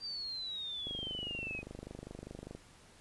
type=exponential sweep; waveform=sine; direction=down; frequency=4751 to 2489 Hz; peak=-38 dBFS; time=0-1.63 s; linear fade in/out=50 ms
type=click train; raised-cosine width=2 ms; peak=-31 dBFS; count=43; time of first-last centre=0.87-2.55 s; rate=25 Hz
effects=pink hiss -60 dBFS RMS until 3 s + resampled to 24000 Hz